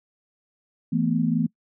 sine chord, E suspended fourth, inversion none, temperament equal with one note detuned, 164.81 / 222.3 / 246.9 Hz, E3 / A3 / B3, 0 / +18 / 0 cents, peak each -24 dBFS, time 0.92-1.47 s, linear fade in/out 10 ms, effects noise-tail reverb RT60 0.1 s tail -24 dB re dry

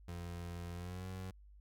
30% pulse tone with pitch glide, 86.6 to 93.35 Hz, F2 to F#2, -14 to +16 cents, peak -40 dBFS, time 0.08-1.31 s, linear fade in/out 5 ms, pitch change +130 cents, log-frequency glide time 0.72-1.08 s, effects added 50 Hz sine -56 dBFS peak until 1.6 s

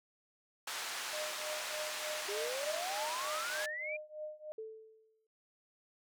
pink band-pass noise, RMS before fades -41 dBFS, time 0.67-3.66 s, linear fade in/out 5 ms, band 1000 to 9200 Hz, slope 12 dB/octave
sine tone with tremolo, 611 Hz, D#5, 32 cents flat, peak -38 dBFS, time 1.13-4.52 s, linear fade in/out 0 ms, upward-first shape triangle, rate 3.3 Hz, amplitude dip 95%
sine exponential sweep, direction up, 392 to 2433 Hz, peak -38 dBFS, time 2.28-3.97 s, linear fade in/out 10 ms
sine tone with exponential decay, 440 Hz, A4, in tune, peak -39 dBFS, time 4.58-5.27 s, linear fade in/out 5 ms, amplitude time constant 150 ms
effects none

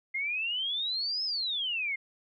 sine exponential two-way sweep, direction up then down, 2093 to 5260 to 2093 Hz, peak -29 dBFS, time 0.14-1.96 s, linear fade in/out 10 ms, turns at 1.24 s, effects none

